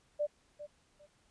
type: tone with echo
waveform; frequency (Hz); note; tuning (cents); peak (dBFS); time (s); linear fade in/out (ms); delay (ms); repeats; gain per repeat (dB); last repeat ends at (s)
sine; 591; D5; +11; -29; 0.19-0.27; 20; 400; 2; -13; 1.07
effects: pink hiss -70 dBFS RMS until 1.3 s + resampled to 22050 Hz